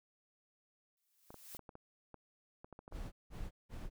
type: noise with exponential growth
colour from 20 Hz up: blue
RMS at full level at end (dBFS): -48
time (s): 0.97-1.57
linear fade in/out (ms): 1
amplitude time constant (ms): 130
type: clicks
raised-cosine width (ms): 1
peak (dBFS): -37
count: 12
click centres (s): 1.305 / 1.343 / 1.549 / 1.593 / 1.692 / 1.754 / 2.143 / 2.645 / 2.727 / 2.791 / 2.879 / 2.924
type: noise bursts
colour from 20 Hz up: brown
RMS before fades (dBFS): -43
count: 3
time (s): 2.91-3.9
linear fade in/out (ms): 50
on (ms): 210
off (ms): 180
effects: none